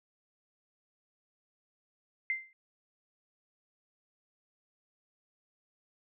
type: tone with exponential decay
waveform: sine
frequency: 2084 Hz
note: C7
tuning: 7 cents flat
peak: -26 dBFS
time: 2.3-2.53 s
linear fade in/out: 1 ms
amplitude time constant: 50 ms
effects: none